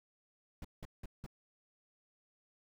brown noise bursts, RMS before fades -44 dBFS, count 4, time 0.62-1.264 s, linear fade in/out 2 ms, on 26 ms, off 180 ms, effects none

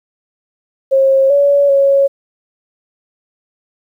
sine tone with pitch steps, 538 / 567 / 553 Hz, C5 / C#5 / C#5, +48 / +39 / -4 cents, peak -7 dBFS, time 0.91-2.08 s, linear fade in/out 20 ms, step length 390 ms, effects 8-bit

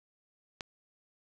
click, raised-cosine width 0.2 ms, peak -20 dBFS, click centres 0.608 s, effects none

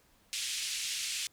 pink band-pass noise, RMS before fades -36 dBFS, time 0.33-1.27 s, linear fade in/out 0 ms, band 2500 to 9300 Hz, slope 24 dB/octave, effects pink hiss -66 dBFS RMS until 1.32 s

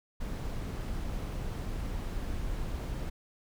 brown noise, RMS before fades -35 dBFS, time 0.2-3.1 s, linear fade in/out 10 ms, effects none

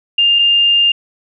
sine tone pair in turn, 2806 / 2806 Hz, F7 / F7, +8 / +8 cents, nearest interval unison, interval 0 cents, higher neither, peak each -8 dBFS, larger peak neither, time 0.18-0.39 / 0.39-0.92 s, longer second, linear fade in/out 5 ms, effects none

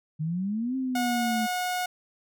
sine exponential two-way sweep, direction up then down, 150 to 265.1 to 217.6 Hz, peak -26 dBFS, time 0.19-1.47 s, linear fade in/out 20 ms, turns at 0.76 s
sawtooth tone, 726 Hz, F#5, 33 cents flat, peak -23 dBFS, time 0.95-1.86 s, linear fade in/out 5 ms
effects none

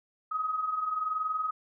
sine tone pair together, 1244.5 / 1265.5 Hz, D#6 / D#6, 0 / +29 cents, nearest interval unison, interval 29 cents, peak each -36 / -29 dBFS, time 0.31-1.51 s, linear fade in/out 10 ms, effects none

